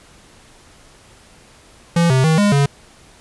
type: tone with pitch steps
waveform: square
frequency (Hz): 169.8 / 130.8 / 159.1 / 204.8 / 141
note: F3 / C3 / D#3 / G#3 / C#3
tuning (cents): -48 / 0 / +39 / -24 / +30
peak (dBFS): -12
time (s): 1.96-2.66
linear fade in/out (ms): 5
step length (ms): 140
effects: pink hiss -47 dBFS RMS until 3.2 s + resampled to 24000 Hz